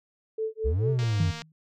sine tone with tremolo, 440 Hz, A4, in tune, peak -25 dBFS, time 0.38-1.04 s, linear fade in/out 5 ms, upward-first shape sine, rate 4.5 Hz, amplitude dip 100%
triangle linear two-way sweep, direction up then down, 57 to 133.4 to 87.1 Hz, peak -21 dBFS, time 0.64-1.32 s, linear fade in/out 20 ms, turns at 0.9 s
click train, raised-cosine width 0.2 ms, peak -22 dBFS, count 101, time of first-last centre 0.99-1.419 s, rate 233 Hz
sine tone with exponential decay, 157.8 Hz, D#3, 25 cents sharp, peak -20 dBFS, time 1.2-1.52 s, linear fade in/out 2 ms, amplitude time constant 69 ms
effects none

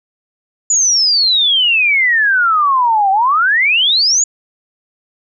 sine exponential two-way sweep, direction down then up, 7020 to 758 to 7020 Hz, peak -9 dBFS, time 0.7-4.24 s, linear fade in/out 5 ms, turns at 3.11 s, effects none

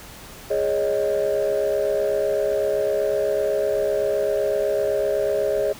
sine chord, Ab suspended fourth, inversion none, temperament equal, 415.3 / 554.4 / 622.3 Hz, Ab4 / Db5 / Eb5, 0 / 0 / 0 cents, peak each -22 dBFS, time 0.5-5.73 s, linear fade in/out 10 ms, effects tanh soft clip ceiling -14 dBFS + pink hiss -41 dBFS RMS until 5.79 s

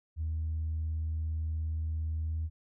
sine tone with pitch glide, 79.3 to 79.9 Hz, D#2 to D#2, +33 to +47 cents, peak -29 dBFS, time 0.16-2.5 s, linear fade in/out 50 ms, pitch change +14 cents, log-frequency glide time 2.23-2.37 s, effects tanh soft clip ceiling -27 dBFS

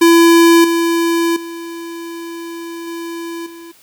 square tone with level steps, 335.9 Hz, E4, 33 cents sharp, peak -6 / -13 / -26 / -24 / -33 dBFS, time 0.01-3.72 s, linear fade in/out 10 ms, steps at 0.64 / 1.36 / 2.87 / 3.46 s, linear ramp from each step 5 ms, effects white hiss -48 dBFS RMS until 3.82 s

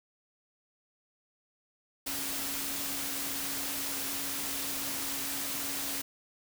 sine tone in noise, 277.2 Hz, C#4, in tune, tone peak -45 dBFS, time 2.06-6.02 s, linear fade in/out 10 ms, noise white, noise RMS -35 dBFS, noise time 2.06-6.02 s, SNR -13 dB, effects none

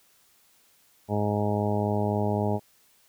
harmonic tone, 103.83 Hz, G#2, in tune, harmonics 1 / 2 / 3 / 4 / 5 / 6 / 7 / 8 / 9, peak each -28 / -29 / -35 / -31 / -37 / -32 / -38 / -33 / -40 dBFS, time 1.08-2.6 s, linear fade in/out 50 ms, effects white hiss -62 dBFS RMS until 3.08 s

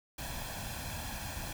pink noise with comb filter, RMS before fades -40 dBFS, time 0.18-1.53 s, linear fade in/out 5 ms, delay 1.2 ms, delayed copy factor +0.65, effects none

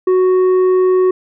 triangle tone with tanh clipping, 370 Hz, F#4, in tune, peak -10 dBFS, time 0.07-1.11 s, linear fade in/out 5 ms, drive 10 dB, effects none

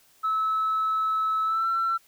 sine tone with pitch glide, 1300 to 1346.6 Hz, E6 to E6, -24 to +36 cents, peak -21 dBFS, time 0.23-1.98 s, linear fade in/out 20 ms, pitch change +60 cents, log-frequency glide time 1.44-1.67 s, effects tanh soft clip ceiling -19 dBFS + white hiss -60 dBFS RMS until 2.07 s

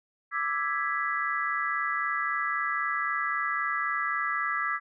sine chord, E dominant seventh, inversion third, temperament equal, 1174.7 / 1318.5 / 1661.2 / 1975.5 Hz, D6 / E6 / G#6 / B6, 0 / 0 / 0 / 0 cents, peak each -32 dBFS, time 0.31-4.8 s, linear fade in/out 50 ms, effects none

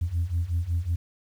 sine beating tone pair, 82.41 / 87.81 Hz, E2 / F2, 0 / +10 cents, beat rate 5.4 Hz, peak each -27 / -25 dBFS, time 0.01-0.96 s, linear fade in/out 10 ms, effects tanh soft clip ceiling -19 dBFS + 9-bit

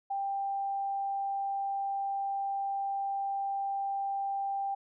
sine tone, 790 Hz, G5, 13 cents sharp, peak -30 dBFS, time 0.1-4.75 s, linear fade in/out 10 ms, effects none

